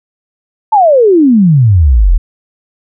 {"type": "exponential sweep", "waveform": "sine", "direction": "down", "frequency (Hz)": [903, 36.71], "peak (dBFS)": -3, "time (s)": [0.72, 2.18], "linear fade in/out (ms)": 10, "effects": []}